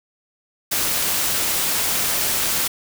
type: noise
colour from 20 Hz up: white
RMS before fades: -21 dBFS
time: 0.71-2.68 s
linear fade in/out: 10 ms
effects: none

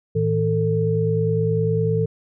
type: tone cluster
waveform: sine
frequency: 110.5 / 160.4 / 445.6 Hz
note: A2 / E3 / A4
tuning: +8 / -47 / +22 cents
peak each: -22 / -22 / -21 dBFS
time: 0.15-2.06 s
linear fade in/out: 10 ms
effects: none

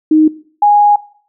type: tone pair in turn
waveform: sine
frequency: 311.1 / 826.2 Hz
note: D#4 / G#5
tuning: 0 / -9 cents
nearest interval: octave + perfect fourth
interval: 1691 cents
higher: second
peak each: -5 dBFS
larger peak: neither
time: 0.11-0.28 / 0.62-0.96 s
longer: second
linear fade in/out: 5 ms
effects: noise-tail reverb RT60 0.5 s tail -19 dB re dry

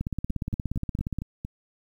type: two click trains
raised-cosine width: 5 ms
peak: -20 / -16 dBFS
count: 6 / 21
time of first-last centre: 0.3-1.449 / 0.01-1.186 s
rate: 4.35 / 17 Hz
effects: 9-bit

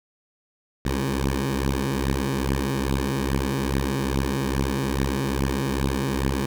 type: beating tone pair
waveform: 10% pulse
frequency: 66.5 / 68.9 Hz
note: C2 / C#2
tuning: +29 / -10 cents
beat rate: 2.4 Hz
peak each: -17 / -17 dBFS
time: 0.85-6.46 s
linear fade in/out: 5 ms
effects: none

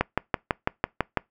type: click train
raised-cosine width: 0.5 ms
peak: -6 dBFS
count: 8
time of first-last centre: 0.01-1.173 s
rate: 6.02 Hz
effects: noise-tail reverb RT60 0.2 s tail -25 dB re dry

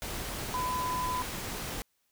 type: tone in noise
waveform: sine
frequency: 1004 Hz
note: B5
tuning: 28 cents sharp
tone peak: -30 dBFS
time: 0.54-1.22 s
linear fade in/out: 0 ms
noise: pink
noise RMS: -37 dBFS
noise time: 0.02-1.82 s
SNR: +4 dB
effects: white hiss -75 dBFS RMS until 2.11 s

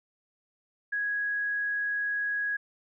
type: tone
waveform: sine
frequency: 1661.2 Hz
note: G#6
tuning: in tune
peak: -27 dBFS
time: 0.92-2.57 s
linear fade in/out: 10 ms
effects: none

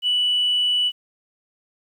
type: tone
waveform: sine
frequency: 2960 Hz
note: F#7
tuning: in tune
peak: -16 dBFS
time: 0.02-0.92 s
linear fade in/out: 50 ms
effects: tanh soft clip ceiling -13 dBFS + 9-bit

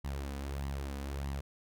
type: tone with flanger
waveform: sawtooth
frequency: 69.3 Hz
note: C#2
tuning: in tune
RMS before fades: -38 dBFS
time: 0.04-1.41 s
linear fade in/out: 10 ms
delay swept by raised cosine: 0.99 to 4.09 ms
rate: 1.6 Hz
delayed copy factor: +0.55
effects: none

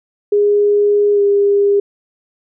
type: tone with pitch glide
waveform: sine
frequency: 411.4 to 403.6 Hz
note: G#4 to G#4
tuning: -16 to -49 cents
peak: -9 dBFS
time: 0.32-1.8 s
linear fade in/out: 5 ms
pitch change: -33 cents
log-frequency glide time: 1.13-1.21 s
effects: none

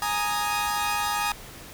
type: chord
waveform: sawtooth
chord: Ab suspended second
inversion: none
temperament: equal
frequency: 830.6 / 932.3 / 1244.5 Hz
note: Ab5 / Bb5 / Eb6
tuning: 0 / 0 / 0 cents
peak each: -24 / -27 / -25 dBFS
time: 0.02-1.32 s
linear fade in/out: 2 ms
effects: pink hiss -43 dBFS RMS until 1.73 s

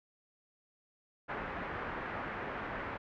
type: low-pass noise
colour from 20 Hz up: white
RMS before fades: -40 dBFS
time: 1.28-2.98 s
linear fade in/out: 20 ms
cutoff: 1800 Hz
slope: 24 dB/octave
effects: none

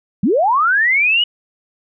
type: linear sweep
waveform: sine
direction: up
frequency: 162.5 to 2960 Hz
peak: -11 dBFS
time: 0.23-1.24 s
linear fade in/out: 5 ms
effects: none

